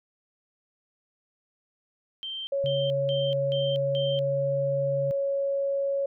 sine tone bursts, 3136 Hz, G7, in tune, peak -32 dBFS, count 5, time 2.23-4.19 s, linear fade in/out 0 ms, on 240 ms, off 190 ms
sine tone, 554.4 Hz, C#5, in tune, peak -24 dBFS, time 2.52-6.06 s, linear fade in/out 5 ms
sine tone with pitch glide, 138.59 to 139.63 Hz, C#3 to C#3, 0 to +13 cents, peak -30 dBFS, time 2.64-5.11 s, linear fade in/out 0 ms, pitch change +13 cents, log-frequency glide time 3.78-4.47 s
effects none

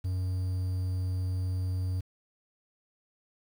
triangle tone, 92.2 Hz, F#2, 6 cents flat, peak -26 dBFS, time 0.04-2.01 s, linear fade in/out 10 ms, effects 9-bit

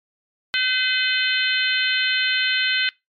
harmonic tone with a mistuned harmonic, 510 Hz, C5, 44 cents flat, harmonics 3 / 4 / 5 / 6 / 7 / 8, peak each -23 / -25 / -26 / -24 / -28 / -27 dBFS, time 0.54-2.89 s, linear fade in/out 0 ms, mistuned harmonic 8, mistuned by +26 cents, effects noise-tail reverb RT60 0.2 s tail -23 dB re dry + MP3 64 kbps

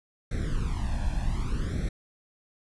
brown noise with flanger, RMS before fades -28 dBFS, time 0.31-1.89 s, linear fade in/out 5 ms, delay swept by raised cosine 0.51 to 1.21 ms, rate 0.66 Hz, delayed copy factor +1, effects resampled to 24000 Hz

